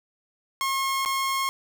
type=tone with dropouts; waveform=sawtooth; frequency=1079 Hz; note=C#6; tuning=47 cents flat; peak=-20 dBFS; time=0.61-1.49 s; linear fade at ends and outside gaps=0 ms; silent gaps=1.05-1.059 s; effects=none